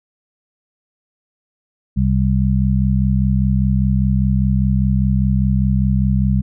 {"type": "harmonic tone", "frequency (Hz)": 65, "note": "C2", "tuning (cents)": -11, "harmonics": [1, 2, 3], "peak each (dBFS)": [-17, -17, -17], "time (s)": [1.96, 6.42], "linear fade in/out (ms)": 20, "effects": []}